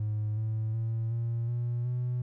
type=tone with pitch steps; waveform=triangle; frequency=106.6 / 109.79 / 113.07 / 116.45 / 119.93 / 123.52 Hz; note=G#2 / A2 / A2 / A#2 / A#2 / B2; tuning=+46 / -3 / +48 / -1 / +50 / +1 cents; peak=-25 dBFS; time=0-2.22 s; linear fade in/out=5 ms; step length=370 ms; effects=tanh soft clip ceiling -24 dBFS